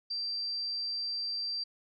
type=tone; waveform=sine; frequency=4699 Hz; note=D8; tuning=in tune; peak=-32 dBFS; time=0.1-1.64 s; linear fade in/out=10 ms; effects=none